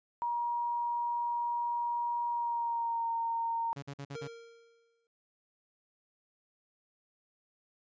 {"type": "tone with pitch glide", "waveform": "sine", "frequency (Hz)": [951, 921.3], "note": ["A#5", "A#5"], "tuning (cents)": [34, -21], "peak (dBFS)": -30, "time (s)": [0.22, 3.73], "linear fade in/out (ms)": 0, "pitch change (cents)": -55, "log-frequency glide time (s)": [2.29, 3.09]}
{"type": "tone bursts", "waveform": "sawtooth", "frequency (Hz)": 140.4, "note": "C#3", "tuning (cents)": 22, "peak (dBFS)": -36, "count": 5, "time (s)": [3.76, 4.277], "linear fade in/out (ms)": 10, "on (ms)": 65, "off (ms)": 48}
{"type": "tone with exponential decay", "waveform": "square", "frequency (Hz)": 462.9, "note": "A#4", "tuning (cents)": -12, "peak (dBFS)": -39, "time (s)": [4.15, 5.07], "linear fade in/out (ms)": 1, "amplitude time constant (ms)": 200}
{"effects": ["resampled to 16000 Hz"]}